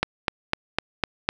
click train, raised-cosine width 0.3 ms, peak -4 dBFS, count 6, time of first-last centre 0.03-1.289 s, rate 3.97 Hz, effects none

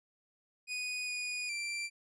sawtooth tone with pitch steps, 2480 / 2463 / 2354 Hz, D#7 / D#7 / D7, -6 / -18 / +3 cents, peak -32 dBFS, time 0.67-1.9 s, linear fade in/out 50 ms, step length 410 ms, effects resampled to 22050 Hz

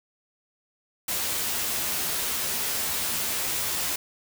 white noise with comb filter, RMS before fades -28 dBFS, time 1.08-3.96 s, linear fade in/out 5 ms, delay 13 ms, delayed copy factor +0.55, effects none

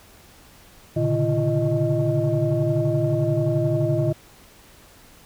sine tone cluster, 115.7 / 136.8 / 148.3 / 340.3 / 622 Hz, A#2 / C#3 / D3 / F4 / D#5, -13 / -23 / +17 / -45 / -1 cents, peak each -24 dBFS, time 0.96-4.13 s, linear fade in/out 10 ms, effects tanh soft clip ceiling -11 dBFS + pink hiss -50 dBFS RMS until 5.25 s

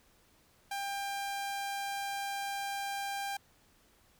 sawtooth tone, 796 Hz, G5, 26 cents sharp, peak -31 dBFS, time 0.71-3.37 s, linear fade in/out 5 ms, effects pink hiss -66 dBFS RMS until 4.19 s

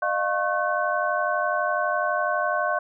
sine tone cluster, 610 / 702 / 1092 / 1516 Hz, D#5 / F5 / C#6 / F#6, -34 / +9 / -26 / +42 cents, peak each -27 dBFS, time 0.02-2.79 s, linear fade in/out 5 ms, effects none

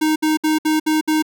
square tone bursts, 310.6 Hz, D#4, 3 cents flat, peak -15 dBFS, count 6, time 0.01-1.225 s, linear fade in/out 10 ms, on 150 ms, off 63 ms, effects none

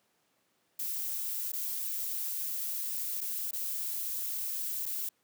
violet noise with dropouts, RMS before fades -35 dBFS, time 0.79-5.09 s, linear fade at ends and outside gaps 5 ms, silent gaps 1.52-1.532 / 3.207-3.212 / 3.511-3.531 / 4.857-4.861 s, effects pink hiss -73 dBFS RMS until 5.23 s + high-pass 200 Hz 12 dB/octave

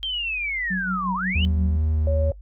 sine linear two-way sweep, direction down then up, 3189 to 915 to 3067 Hz, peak -24 dBFS, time 0.03-1.45 s, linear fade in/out 0 ms, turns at 1.14 s
sine tone with tremolo, 186.2 Hz, F#3, 11 cents sharp, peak -23 dBFS, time 0.7-1.77 s, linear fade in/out 10 ms, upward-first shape sine, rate 5.6 Hz, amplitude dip 65%
triangle tone with vibrato, 77.5 Hz, D#2, 6 cents flat, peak -17 dBFS, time 1.35-2.31 s, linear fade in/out 5 ms, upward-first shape triangle, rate 2.3 Hz, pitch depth 19 cents each way
sine tone, 557 Hz, C#5, 8 cents sharp, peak -24 dBFS, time 2.07-2.32 s, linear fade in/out 2 ms
effects noise-tail reverb RT60 0.1 s tail -22 dB re dry + added 50 Hz sine -39 dBFS peak until 2.41 s

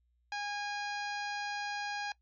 harmonic tone, 820 Hz, G#5, 22 cents flat, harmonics 1 / 2 / 3 / 4 / 5 / 6 / 7 / 8, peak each -38 / -40 / -43 / -51 / -48 / -48 / -54 / -56 dBFS, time 0.32-2.12 s, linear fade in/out 2 ms, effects noise-tail reverb RT60 0.1 s tail -20 dB re dry + added 60 Hz sine -70 dBFS peak until 2.21 s

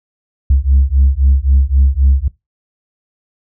sine beating tone pair, 66 / 69.8 Hz, C2 / C#2, +16 / +13 cents, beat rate 3.8 Hz, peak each -10 dBFS, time 0.5-2.28 s, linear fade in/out 5 ms, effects noise-tail reverb RT60 0.2 s tail -21 dB re dry + tanh soft clip ceiling -3 dBFS

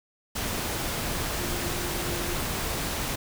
sine tone in noise, 349.9 Hz, F4, 3 cents sharp, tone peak -36 dBFS, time 1.38-2.35 s, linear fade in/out 10 ms, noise pink, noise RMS -30 dBFS, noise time 0.35-3.16 s, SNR -9 dB, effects none

